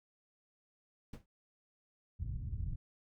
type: noise with exponential decay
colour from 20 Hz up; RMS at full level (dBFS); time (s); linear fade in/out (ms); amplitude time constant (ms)
brown; -41; 1.13-1.26; 5; 28
type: low-pass noise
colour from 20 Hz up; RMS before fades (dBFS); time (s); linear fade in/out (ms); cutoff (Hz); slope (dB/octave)
white; -39; 2.19-2.76; 10; 120; 24
effects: none